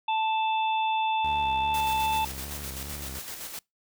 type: harmonic tone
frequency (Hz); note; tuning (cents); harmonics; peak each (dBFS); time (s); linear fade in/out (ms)
880; A5; 0; 1 / 3 / 4; -24 / -34 / -36; 0.08-2.25; 5
type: tone with vibrato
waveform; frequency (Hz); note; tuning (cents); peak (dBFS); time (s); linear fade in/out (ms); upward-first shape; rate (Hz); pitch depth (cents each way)
sawtooth; 69.5; C#2; +5; -34; 1.24-3.19; 5; square; 2.5; 74
type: noise with tremolo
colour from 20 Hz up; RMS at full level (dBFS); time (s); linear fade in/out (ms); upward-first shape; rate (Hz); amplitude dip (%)
white; -37; 1.74-3.59; 2; square; 7.8; 40
effects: noise-tail reverb RT60 0.2 s tail -26 dB re dry